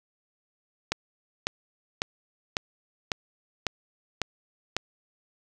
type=click train; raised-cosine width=0.2 ms; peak=-8 dBFS; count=8; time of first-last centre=0.92-4.766 s; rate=1.82 Hz; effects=none